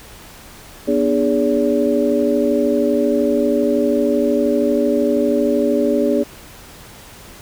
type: tone cluster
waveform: sine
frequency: 245.2 / 298 / 412.1 / 570 Hz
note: B3 / D4 / G#4 / C#5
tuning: -12 / +25 / -13 / +48 cents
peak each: -19 dBFS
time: 0.87-6.24 s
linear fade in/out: 20 ms
effects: pink hiss -40 dBFS RMS until 7.41 s